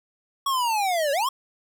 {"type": "linear two-way sweep", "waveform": "square", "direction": "down then up", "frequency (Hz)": [1121, 544, 1121], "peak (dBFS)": -22, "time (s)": [0.46, 1.29], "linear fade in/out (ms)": 5, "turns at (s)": 1.12, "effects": []}